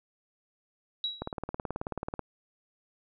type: tone with exponential decay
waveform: sine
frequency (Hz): 3878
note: B7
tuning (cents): -32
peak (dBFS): -26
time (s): 1.04-1.32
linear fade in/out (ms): 1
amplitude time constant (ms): 59
type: click train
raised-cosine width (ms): 1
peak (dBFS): -19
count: 19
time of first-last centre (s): 1.22-2.193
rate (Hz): 18.5
effects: none